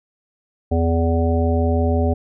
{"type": "harmonic tone", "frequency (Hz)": 83, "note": "E2", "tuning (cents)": 12, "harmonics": [1, 3, 5, 7, 9], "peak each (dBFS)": [-17, -22, -24, -25, -27], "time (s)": [0.71, 2.14], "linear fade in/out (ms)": 10, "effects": []}